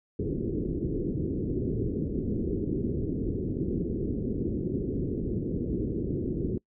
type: low-pass noise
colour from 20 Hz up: white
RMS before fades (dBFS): -30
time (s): 0.19-6.58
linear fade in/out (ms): 5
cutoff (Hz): 410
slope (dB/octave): 48
effects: noise-tail reverb RT60 0.1 s tail -25 dB re dry